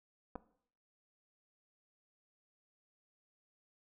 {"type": "clicks", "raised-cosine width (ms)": 1, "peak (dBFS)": -29, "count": 2, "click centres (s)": [0.355, 0.359], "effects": ["noise-tail reverb RT60 0.6 s tail -17 dB re dry"]}